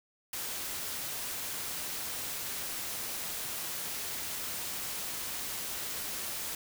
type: noise with amplitude modulation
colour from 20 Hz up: white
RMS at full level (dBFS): -36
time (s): 0.33-6.55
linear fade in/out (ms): 2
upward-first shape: sine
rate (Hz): 248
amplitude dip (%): 30
effects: none